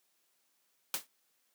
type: noise with exponential decay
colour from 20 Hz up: white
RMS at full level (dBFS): -30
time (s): 0.94-1.07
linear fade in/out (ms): 1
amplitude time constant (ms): 27
effects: white hiss -75 dBFS RMS until 1.54 s + high-pass 200 Hz 12 dB/octave